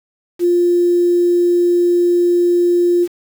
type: tone with quantisation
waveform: sine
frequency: 350 Hz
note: F4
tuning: 4 cents sharp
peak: -10 dBFS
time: 0.39-3.08 s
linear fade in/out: 50 ms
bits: 6
effects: none